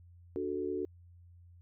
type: chord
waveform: sine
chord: D major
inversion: none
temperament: equal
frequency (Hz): 293.7 / 370 / 440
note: D4 / F#4 / A4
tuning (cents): 0 / 0 / 0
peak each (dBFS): -39 / -35 / -38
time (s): 0.36-0.85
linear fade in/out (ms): 0
effects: added 87 Hz sine -54 dBFS peak until 1.61 s